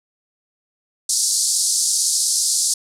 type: band-pass noise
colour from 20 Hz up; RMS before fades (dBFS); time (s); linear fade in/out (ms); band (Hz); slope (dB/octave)
white; -19; 1.09-2.74; 5; 4400 to 10000; 48
effects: none